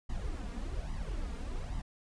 brown noise with flanger, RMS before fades -37 dBFS, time 0.09-1.82 s, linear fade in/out 10 ms, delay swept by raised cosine 1 to 4.3 ms, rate 1.2 Hz, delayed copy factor +0.75, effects resampled to 22050 Hz

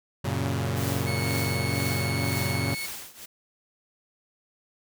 sawtooth chord, F# major, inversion none, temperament equal with one note detuned, 93.14 / 116.54 / 138.59 Hz, F#2 / A#2 / C#3, +12 / 0 / 0 cents, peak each -26 dBFS, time 0.24-2.75 s, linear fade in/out 10 ms
white noise with tremolo, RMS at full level -35 dBFS, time 0.76-3.26 s, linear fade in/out 10 ms, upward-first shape triangle, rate 2 Hz, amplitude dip 90%
30% pulse tone, 2200 Hz, C#7, 14 cents flat, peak -29 dBFS, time 1.06-2.87 s, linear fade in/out 20 ms
effects none

